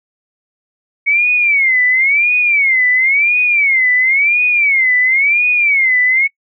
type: tone with vibrato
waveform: sine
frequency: 2219 Hz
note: C#7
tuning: 1 cent sharp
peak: -9 dBFS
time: 1.06-6.28 s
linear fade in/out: 20 ms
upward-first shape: sine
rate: 0.96 Hz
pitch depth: 190 cents each way
effects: noise-tail reverb RT60 0.1 s tail -25 dB re dry